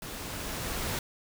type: noise with level ramp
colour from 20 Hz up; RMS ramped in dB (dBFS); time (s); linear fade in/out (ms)
pink; -40 to -32; 0.02-0.99; 2
effects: none